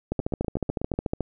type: two click trains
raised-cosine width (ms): 2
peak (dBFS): -17 / -12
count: 7 / 16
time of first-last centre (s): 0.2-0.939 / 0.12-1.207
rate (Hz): 8.12 / 13.8
effects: none